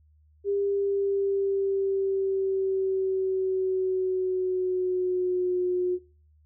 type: tone with pitch glide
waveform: sine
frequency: 400.8 to 361.2 Hz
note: G4 to F#4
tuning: +38 to -42 cents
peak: -23 dBFS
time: 0.44-5.99 s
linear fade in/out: 50 ms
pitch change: -180 cents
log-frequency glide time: 0.54-5.62 s
effects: noise-tail reverb RT60 0.4 s tail -23 dB re dry + added 76 Hz sine -57 dBFS peak until 6.45 s